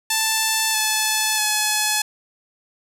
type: tone with pitch steps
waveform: 5% pulse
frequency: 882 / 866.8 / 852 Hz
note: A5 / A5 / G#5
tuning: +4 / -26 / +44 cents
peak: -6 dBFS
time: 0.1-2.02 s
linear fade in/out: 5 ms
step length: 640 ms
effects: none